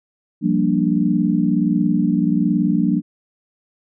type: chord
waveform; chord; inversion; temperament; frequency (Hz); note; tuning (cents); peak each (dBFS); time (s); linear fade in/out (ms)
sine; G minor seventh; third; equal; 174.61 / 196 / 233.1 / 293.7; F3 / G3 / Bb3 / D4; 0 / 0 / 0 / 0; -20; 0.41-3.02; 50
effects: none